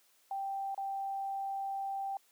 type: tone with dropouts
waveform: sine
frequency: 784 Hz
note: G5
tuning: in tune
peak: -34 dBFS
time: 0.31-2.17 s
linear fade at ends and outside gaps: 2 ms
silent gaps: 0.746-0.777 s
effects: white hiss -68 dBFS RMS until 2.31 s + high-pass 300 Hz 12 dB/octave